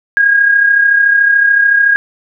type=tone with amplitude modulation; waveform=sine; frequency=1633 Hz; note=G#6; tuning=30 cents flat; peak=-4 dBFS; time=0.17-1.96 s; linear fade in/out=0 ms; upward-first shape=sine; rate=33.7 Hz; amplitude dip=50%; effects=none